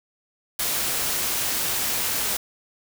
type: noise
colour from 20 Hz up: white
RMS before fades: -25 dBFS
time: 0.59-2.37 s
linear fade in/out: 5 ms
effects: none